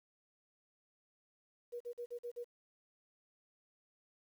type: tone bursts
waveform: sine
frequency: 480.2 Hz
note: B4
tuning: 49 cents flat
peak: -40 dBFS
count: 6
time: 1.72-2.445 s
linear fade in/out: 20 ms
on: 85 ms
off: 43 ms
effects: 11-bit